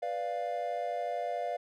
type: chord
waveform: triangle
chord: B diminished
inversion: none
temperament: equal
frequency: 493.9 / 587.3 / 698.5 Hz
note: B4 / D5 / F5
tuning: 0 / 0 / 0 cents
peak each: -37 / -35 / -32 dBFS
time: 0.02-1.57 s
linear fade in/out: 10 ms
effects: none